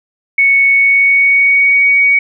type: tone with pitch glide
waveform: sine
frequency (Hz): 2217 to 2247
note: C#7 to C#7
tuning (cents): 0 to +23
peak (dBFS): -6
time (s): 0.38-2.19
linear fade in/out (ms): 5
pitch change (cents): +23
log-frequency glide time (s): 0.68-1.87
effects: none